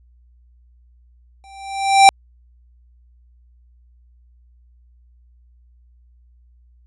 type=tone with exponential growth; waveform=square; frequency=784 Hz; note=G5; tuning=in tune; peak=-4 dBFS; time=1.44-2.09 s; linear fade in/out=0 ms; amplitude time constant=140 ms; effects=added 60 Hz sine -49 dBFS peak until 6.86 s + resampled to 24000 Hz